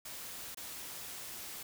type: noise with dropouts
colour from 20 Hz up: white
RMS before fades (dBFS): -45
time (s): 0.05-1.63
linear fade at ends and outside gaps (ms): 5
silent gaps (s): 0.547-0.571
effects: none